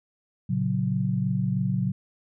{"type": "chord", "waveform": "sine", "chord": "F# major", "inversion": "first", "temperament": "just", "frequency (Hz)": [115.62, 138.75, 185], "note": ["A#2", "C#3", "F#3"], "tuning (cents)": [-14, 2, 0], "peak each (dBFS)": [-28, -27, -26], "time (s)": [0.49, 1.92], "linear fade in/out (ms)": 10, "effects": []}